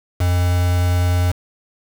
triangle tone with quantisation, 89 Hz, F2, 33 cents sharp, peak -12 dBFS, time 0.2-1.32 s, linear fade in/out 10 ms, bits 4, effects none

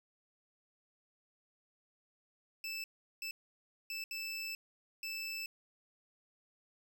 25% pulse tone bursts at uneven times, 2637 Hz, E7, in tune, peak -35 dBFS, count 5, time 2.64-2.84 / 3.22-3.31 / 3.9-4.04 / 4.11-4.55 / 5.03-5.46 s, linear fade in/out 2 ms, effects none

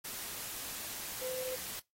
sine tone in noise, 512 Hz, C5, 38 cents flat, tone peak -38 dBFS, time 1.21-1.56 s, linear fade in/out 10 ms, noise white, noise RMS -42 dBFS, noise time 0.04-1.8 s, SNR +1 dB, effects noise-tail reverb RT60 0.2 s tail -23 dB re dry + AAC 48 kbps

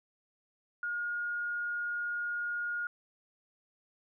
sine tone, 1429 Hz, F6, 39 cents sharp, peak -32 dBFS, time 0.83-2.87 s, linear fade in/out 2 ms, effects none

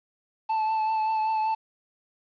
triangle tone with vibrato, 876 Hz, A5, 8 cents flat, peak -21 dBFS, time 0.49-1.55 s, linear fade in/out 10 ms, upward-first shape triangle, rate 5.2 Hz, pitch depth 25 cents each way, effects resampled to 11025 Hz + 9-bit

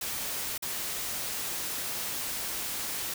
white noise with dropouts, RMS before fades -34 dBFS, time 0.01-3.14 s, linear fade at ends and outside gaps 5 ms, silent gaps 0.579-0.623 s, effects none

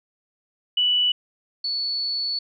sine tone pair in turn, 2960 / 4435 Hz, F#7 / C#8, 0 / 0 cents, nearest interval perfect fifth, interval 700 cents, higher second, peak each -17 / -23 dBFS, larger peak first, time 0.77-1.12 / 1.64-2.39 s, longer second, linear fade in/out 5 ms, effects none

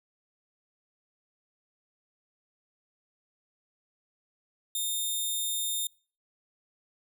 10% pulse tone, 3640 Hz, A#7, 42 cents flat, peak -21 dBFS, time 4.75-5.87 s, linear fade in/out 2 ms, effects noise-tail reverb RT60 0.4 s tail -24 dB re dry

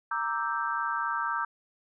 sine chord, E half-diminished seventh, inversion second, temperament equal, 932.3 / 1174.7 / 1318.5 / 1568 Hz, Bb5 / D6 / E6 / G6, 0 / 0 / 0 / 0 cents, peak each -33 dBFS, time 0.11-1.45 s, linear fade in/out 5 ms, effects none

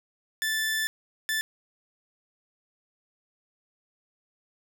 sawtooth tone bursts at uneven times, 1757 Hz, A6, 3 cents flat, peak -22 dBFS, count 2, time 0.42-0.87 / 1.29-1.41 s, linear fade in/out 0 ms, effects none

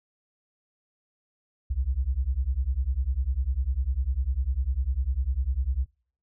sine beating tone pair, 60 / 70 Hz, B1 / C#2, -49 / +18 cents, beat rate 10 Hz, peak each -27 dBFS, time 1.7-5.86 s, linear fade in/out 10 ms, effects noise-tail reverb RT60 0.5 s tail -24 dB re dry

